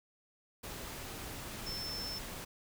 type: tone in noise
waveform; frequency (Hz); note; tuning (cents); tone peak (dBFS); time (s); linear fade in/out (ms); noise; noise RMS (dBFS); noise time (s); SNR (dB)
sine; 5310; E8; +12; -39; 1.66-2.19; 10; pink; -44; 0.63-2.45; +2
effects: none